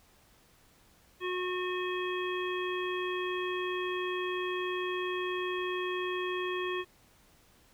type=harmonic tone; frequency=363.7 Hz; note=F#4; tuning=30 cents flat; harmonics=1 / 3 / 5 / 7 / 9; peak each=-33 / -38 / -40 / -41 / -43 dBFS; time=1.2-6.85 s; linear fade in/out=50 ms; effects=pink hiss -63 dBFS RMS until 7.73 s